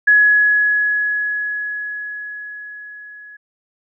sine tone with level ramp, 1685 Hz, G#6, 25 cents sharp, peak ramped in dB -7 to -36 dBFS, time 0.07-3.37 s, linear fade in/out 10 ms, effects none

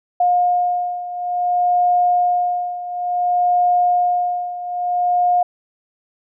sine beating tone pair, 713 / 713.57 Hz, F5 / F5, +36 / +37 cents, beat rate 0.57 Hz, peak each -16 / -20 dBFS, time 0.2-5.43 s, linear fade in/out 5 ms, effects none

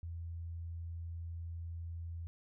sine tone, 84 Hz, E2, 33 cents sharp, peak -40 dBFS, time 0.03-2.27 s, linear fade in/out 0 ms, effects none

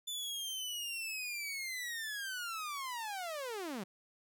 sawtooth linear sweep, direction down, 3520 to 174.61 Hz, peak -35 dBFS, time 0.07-3.84 s, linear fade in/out 10 ms, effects none

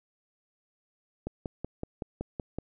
click train, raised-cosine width 2 ms, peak -20 dBFS, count 8, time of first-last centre 1.27-2.586 s, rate 5.32 Hz, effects none

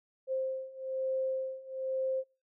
sine beating tone pair, 525 / 526.1 Hz, C5 / C5, +6 / +9 cents, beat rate 1.1 Hz, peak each -36 / -34 dBFS, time 0.27-2.24 s, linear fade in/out 50 ms, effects noise-tail reverb RT60 0.3 s tail -24 dB re dry

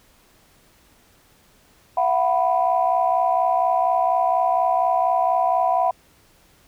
sine chord, E suspended second, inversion none, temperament equal with one note detuned, 675.8 / 740 / 987.8 Hz, E5 / F#5 / B5, +43 / 0 / 0 cents, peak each -21 / -19 / -22 dBFS, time 1.97-5.91 s, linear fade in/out 5 ms, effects tanh soft clip ceiling -7 dBFS + pink hiss -56 dBFS RMS until 6.67 s

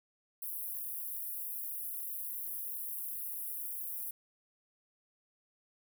pink high-pass noise, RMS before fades -40 dBFS, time 0.42-4.11 s, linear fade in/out 5 ms, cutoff 11000 Hz, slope 48 dB/octave, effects none

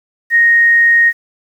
sine tone, 1864.7 Hz, A#6, in tune, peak -6 dBFS, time 0.3-1.13 s, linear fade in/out 50 ms, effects 7-bit

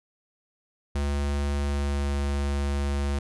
square tone with pitch glide, 71.3 to 70.64 Hz, C#2 to C#2, +49 to +33 cents, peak -25 dBFS, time 0.95-3.19 s, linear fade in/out 5 ms, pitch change -16 cents, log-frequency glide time 1.59-2.12 s, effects resampled to 24000 Hz

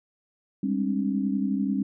sine tone cluster, 199.4 / 210.5 / 268.5 / 301.3 Hz, G3 / G#3 / C4 / D4, +30 / +24 / +45 / +44 cents, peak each -26 / -35 / -27 / -34 dBFS, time 0.63-1.83 s, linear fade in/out 5 ms, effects none

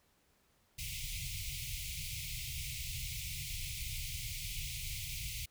pink band-stop noise, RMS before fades -41 dBFS, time 0.78-5.46 s, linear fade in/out 10 ms, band 150 to 2100 Hz, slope 96 dB/octave, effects pink hiss -72 dBFS RMS until 5.5 s

